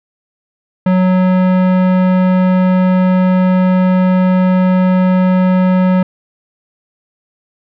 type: tone with tanh clipping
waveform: sine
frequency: 184.5 Hz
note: F#3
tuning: 5 cents flat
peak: -10 dBFS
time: 0.86-6.03 s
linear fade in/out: 5 ms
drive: 18 dB
effects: none